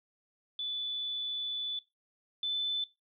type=tone pair in turn; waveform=sine; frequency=3477 / 3513 Hz; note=A7 / A7; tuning=-21 / -3 cents; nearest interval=unison; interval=18 cents; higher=second; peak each=-33 / -30 dBFS; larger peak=second; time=0.59-1.79 / 2.43-2.84 s; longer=first; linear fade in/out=2 ms; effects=noise-tail reverb RT60 0.2 s tail -17 dB re dry